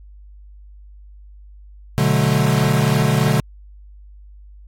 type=chord; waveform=square; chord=B minor seventh; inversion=none; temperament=equal with one note detuned; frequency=123.47 / 146.83 / 185 / 216.6 Hz; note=B2 / D3 / F#3 / A3; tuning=0 / 0 / 0 / -27 cents; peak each=-20 / -18 / -24 / -23 dBFS; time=1.98-3.4 s; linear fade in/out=0 ms; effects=added 50 Hz sine -39 dBFS peak until 4.67 s + AAC 48 kbps